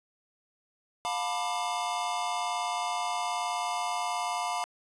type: chord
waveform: square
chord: B half-diminished seventh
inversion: second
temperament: just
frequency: 711.2 / 889 / 987.8 / 1185.3 Hz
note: F5 / A5 / B5 / D6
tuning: +31 / +18 / 0 / +16 cents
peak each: -34 / -37 / -35 / -38 dBFS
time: 1.05-4.64 s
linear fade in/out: 0 ms
effects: resampled to 24000 Hz + 10-bit